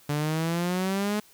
sawtooth exponential sweep, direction up, 144.9 to 212.6 Hz, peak -21 dBFS, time 0.09-1.2 s, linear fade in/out 5 ms, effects white hiss -56 dBFS RMS until 1.33 s

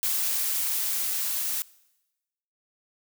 blue noise with level ramp, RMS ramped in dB -26 to -29 dBFS, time 0.03-1.62 s, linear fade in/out 0 ms, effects noise-tail reverb RT60 1.0 s tail -22 dB re dry

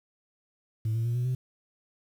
sine tone with pitch steps, 110.2 / 114.28 / 118.52 / 122.91 / 127.47 Hz, A2 / A#2 / A#2 / B2 / C3, +3 / -34 / +29 / -8 / -45 cents, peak -23 dBFS, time 0.85-1.35 s, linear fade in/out 5 ms, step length 100 ms, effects tanh soft clip ceiling -24 dBFS + 9-bit

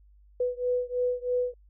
sine beating tone pair, 493.9 / 497 Hz, B4 / B4, 0 / +11 cents, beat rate 3.1 Hz, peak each -28 / -29 dBFS, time 0.4-1.54 s, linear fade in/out 5 ms, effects added 50 Hz sine -54 dBFS peak until 1.69 s

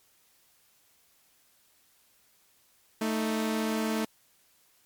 sawtooth tone pair together, 220.8 / 312.7 Hz, A3 / D#4, +6 / +9 cents, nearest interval tritone, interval 603 cents, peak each -24 / -30 dBFS, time 3.01-4.05 s, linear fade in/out 5 ms, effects white hiss -65 dBFS RMS until 4.85 s + MP3 96 kbps

